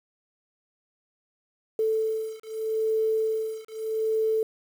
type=beating tone pair; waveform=sine; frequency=440 / 440.8 Hz; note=A4 / A4; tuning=0 / +3 cents; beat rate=0.8 Hz; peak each=-27 dBFS; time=1.79-4.43 s; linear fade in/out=2 ms; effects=8-bit